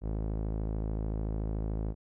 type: tone with low-pass filter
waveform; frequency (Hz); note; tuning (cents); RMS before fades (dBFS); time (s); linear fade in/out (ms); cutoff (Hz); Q
sawtooth; 53.6; A1; -45; -33; 0.01-1.95; 50; 560; 0.81
effects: none